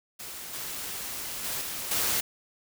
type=noise with level steps; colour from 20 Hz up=white; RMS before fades=-40 / -36 / -32 / -35 / -27 dBFS; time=0.19-2.21 s; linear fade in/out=10 ms; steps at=0.53 / 1.44 / 1.61 / 1.91 s; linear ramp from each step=5 ms; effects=none